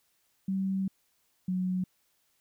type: tone pair in turn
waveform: sine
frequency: 192 / 183.97 Hz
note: G3 / F#3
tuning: -36 / -10 cents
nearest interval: minor second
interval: 74 cents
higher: first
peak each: -27 dBFS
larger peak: neither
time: 0.48-0.88 / 1.48-1.84 s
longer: first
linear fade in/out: 5 ms
effects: white hiss -72 dBFS RMS until 2.4 s